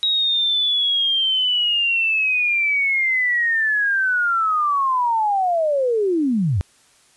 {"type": "linear sweep", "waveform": "sine", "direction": "down", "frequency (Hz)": [3817, 77.78], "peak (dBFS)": -16, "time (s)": [0.03, 6.61], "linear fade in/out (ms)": 0, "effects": ["white hiss -55 dBFS RMS until 7.16 s", "resampled to 24000 Hz"]}